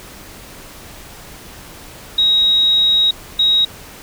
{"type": "tone pair in turn", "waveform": "sine", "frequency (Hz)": [3800, 3800], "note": ["A#7", "A#7"], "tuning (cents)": [33, 33], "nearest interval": "unison", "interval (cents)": 0, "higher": "neither", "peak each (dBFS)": -10, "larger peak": "neither", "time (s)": [[2.18, 3.11], [3.39, 3.65]], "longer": "first", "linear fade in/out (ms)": 5, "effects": ["pink hiss -37 dBFS RMS until 4.02 s"]}